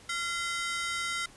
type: ring-modulated tone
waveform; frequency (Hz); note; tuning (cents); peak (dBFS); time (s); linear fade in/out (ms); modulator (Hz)
sawtooth; 1716; A6; -44; -24; 0.09-1.26; 5; 338
effects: pink hiss -54 dBFS RMS until 1.36 s + resampled to 24000 Hz